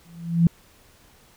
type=tone with exponential growth; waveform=sine; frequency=168.5 Hz; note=E3; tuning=38 cents sharp; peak=-10 dBFS; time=0.05-0.47 s; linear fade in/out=2 ms; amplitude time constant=91 ms; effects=pink hiss -55 dBFS RMS until 1.36 s